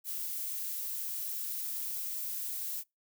violet noise, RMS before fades -37 dBFS, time 0.04-2.84 s, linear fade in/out 50 ms, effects noise-tail reverb RT60 0.2 s tail -25 dB re dry

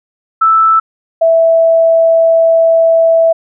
sine tone pair in turn, 1318.5 / 658 Hz, E6 / E5, 0 / -3 cents, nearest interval octave, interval 1203 cents, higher first, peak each -5 dBFS, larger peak neither, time 0.41-0.8 / 1.21-3.33 s, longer second, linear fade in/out 10 ms, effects none

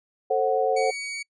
sine chord, F# diminished, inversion first, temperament just, 444 / 532.8 / 740 Hz, A4 / C5 / F#5, +16 / +31 / 0 cents, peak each -24 dBFS, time 0.3-0.91 s, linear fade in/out 10 ms
sawtooth tone, 2252 Hz, C#7, 27 cents sharp, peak -27 dBFS, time 0.76-1.23 s, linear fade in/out 10 ms
effects noise-tail reverb RT60 0.1 s tail -26 dB re dry + resampled to 22050 Hz

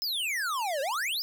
square exponential two-way sweep, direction down then up, 5274 to 523.3 to 5274 Hz, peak -29 dBFS, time 0.02-1.22 s, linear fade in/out 0 ms, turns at 0.81 s, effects none

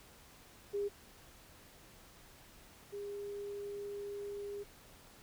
sine tone pair in turn, 405.8 / 405.8 Hz, G#4 / G#4, -40 / -40 cents, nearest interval unison, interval 0 cents, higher neither, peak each -33 / -40 dBFS, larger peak first, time 0.73-0.89 / 2.92-4.64 s, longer second, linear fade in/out 20 ms, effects pink hiss -59 dBFS RMS until 5.22 s

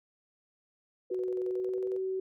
sine tone with tremolo, 489.9 Hz, B4, 14 cents flat, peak -37 dBFS, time 1.1-1.98 s, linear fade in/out 5 ms, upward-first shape square, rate 11 Hz, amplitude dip 75%
sine tone with pitch glide, 370.4 to 378.4 Hz, F#4 to F#4, +2 to +39 cents, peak -30 dBFS, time 1.11-2.2 s, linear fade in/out 5 ms, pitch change +37 cents, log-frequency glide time 1.49-1.9 s
effects none

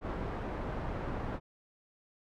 pink low-pass noise, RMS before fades -37 dBFS, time 0.01-1.4 s, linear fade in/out 50 ms, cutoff 1200 Hz, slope 12 dB/octave, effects none

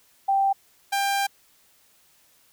sine / sawtooth tone pair in turn, 784 / 794.5 Hz, G5 / G5, 0 / +23 cents, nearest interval unison, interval 23 cents, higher second, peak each -18 dBFS, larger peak neither, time 0.28-0.53 / 0.92-1.27 s, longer second, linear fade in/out 10 ms, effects white hiss -60 dBFS RMS until 2.52 s

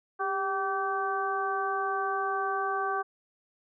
harmonic tone with a mistuned harmonic, 385.4 Hz, G4, 29 cents flat, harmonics 1 / 2 / 3 / 4, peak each -34 / -32 / -31 / -35 dBFS, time 0.19-3.03 s, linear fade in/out 20 ms, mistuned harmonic 1, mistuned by +47 cents, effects none

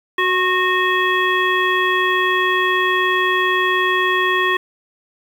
harmonic tone with a mistuned harmonic, 369.6 Hz, F#4, 2 cents flat, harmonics 1 / 3 / 5 / 7 / 9, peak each -21 / -19 / -18 / -26 / -26 dBFS, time 0.18-4.57 s, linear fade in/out 5 ms, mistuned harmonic 3, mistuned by -35 cents, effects 7-bit

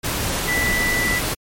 sine tone in noise, 1977 Hz, B6, 1 cent sharp, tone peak -19 dBFS, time 0.47-1.2 s, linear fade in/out 20 ms, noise pink, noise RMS -23 dBFS, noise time 0.03-1.35 s, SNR +1 dB, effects MP3 64 kbps

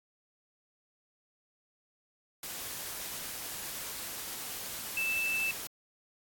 sine tone in noise, 2642 Hz, E7, 3 cents sharp, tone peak -29 dBFS, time 4.97-5.51 s, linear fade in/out 2 ms, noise white, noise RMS -40 dBFS, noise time 2.43-5.67 s, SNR +8 dB, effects AAC 64 kbps

